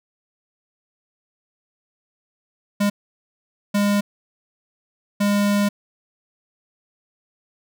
square tone bursts at uneven times, 203.7 Hz, G#3, 33 cents flat, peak -17 dBFS, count 3, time 2.8-2.9 / 3.74-4.01 / 5.2-5.69 s, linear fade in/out 10 ms, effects none

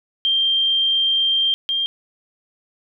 sine tone pair in turn, 3172 / 3194 Hz, G7 / G7, +20 / +32 cents, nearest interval unison, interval 12 cents, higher second, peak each -15 / -18 dBFS, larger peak first, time 0.25-1.54 / 1.69-1.86 s, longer first, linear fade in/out 0 ms, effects none

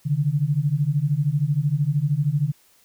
sine beating tone pair, 138.59 / 151.59 Hz, C#3 / D#3, 0 / -45 cents, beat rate 13 Hz, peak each -22 / -21 dBFS, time 0.05-2.52 s, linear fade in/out 20 ms, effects white hiss -58 dBFS RMS until 2.84 s

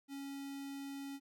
square tone with notch filter, 277.2 Hz, C#4, in tune, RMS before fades -45 dBFS, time 0.08-1.2 s, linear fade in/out 50 ms, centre 1100 Hz, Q 1.3, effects none

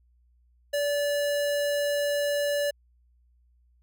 square tone, 578 Hz, D5, 28 cents flat, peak -25 dBFS, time 0.73-2.71 s, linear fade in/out 10 ms, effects added 60 Hz sine -60 dBFS peak until 3.82 s

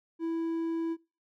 triangle tone, 329.6 Hz, E4, in tune, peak -27 dBFS, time 0.19-0.97 s, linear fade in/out 50 ms, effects noise-tail reverb RT60 0.3 s tail -22 dB re dry

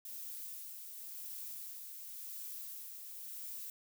violet noise with tremolo, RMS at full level -45 dBFS, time 0.05-3.7 s, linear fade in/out 2 ms, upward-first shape sine, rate 0.93 Hz, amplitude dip 35%, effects none

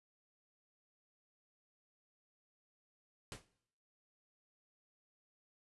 pink noise with exponential decay, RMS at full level -42 dBFS, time 3.32-3.47 s, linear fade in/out 1 ms, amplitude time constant 31 ms, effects noise-tail reverb RT60 0.7 s tail -19 dB re dry + resampled to 24000 Hz

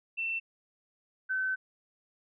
sine tone pair in turn, 2686 / 1527.2 Hz, E7 / G6, +32 / -46 cents, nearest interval minor seventh, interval 978 cents, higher first, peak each -30 / -28 dBFS, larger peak second, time 0.17-0.4 / 1.29-1.56 s, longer second, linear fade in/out 20 ms, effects none

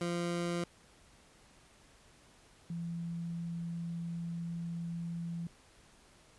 20% pulse / sine tone pair in turn, 172.8 / 169.15 Hz, F3 / E3, -18 / +45 cents, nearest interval unison, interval 37 cents, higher first, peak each -28 / -36 dBFS, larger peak first, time 0.01-0.64 / 2.7-5.47 s, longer second, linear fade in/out 2 ms, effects pink hiss -62 dBFS RMS until 6.38 s + resampled to 24000 Hz

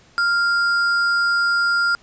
sine tone with sample-and-hold, 1395 Hz, F6, 2 cents flat, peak -15 dBFS, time 0.18-1.95 s, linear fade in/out 0 ms, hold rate 6300 Hz, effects pink hiss -52 dBFS RMS until 2.02 s + resampled to 16000 Hz

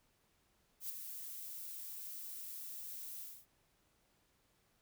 violet noise with ADSR envelope, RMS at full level -40 dBFS, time 0.8-3.46 s, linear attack 95 ms, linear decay 9 ms, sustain -7 dB, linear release 250 ms, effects pink hiss -75 dBFS RMS until 4.81 s

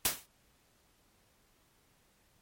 white noise with exponential decay, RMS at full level -24 dBFS, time 0.05-0.26 s, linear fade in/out 2 ms, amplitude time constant 44 ms, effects pink hiss -69 dBFS RMS until 2.41 s + MP3 64 kbps

